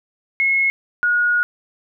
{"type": "tone pair in turn", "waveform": "sine", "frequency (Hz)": [2173, 1445.7], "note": ["C#7", "F#6"], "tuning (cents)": [-35, -41], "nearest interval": "perfect fifth", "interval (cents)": 706, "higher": "first", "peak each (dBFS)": -14, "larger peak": "neither", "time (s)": [[0.4, 0.7], [1.03, 1.43]], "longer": "second", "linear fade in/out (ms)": 0, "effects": []}